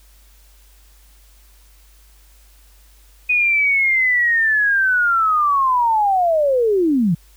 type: linear sweep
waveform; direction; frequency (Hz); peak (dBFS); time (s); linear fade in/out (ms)
sine; down; 2489 to 152.8; -13; 3.29-7.15; 10
effects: added 50 Hz sine -47 dBFS peak until 7.36 s + white hiss -54 dBFS RMS until 7.36 s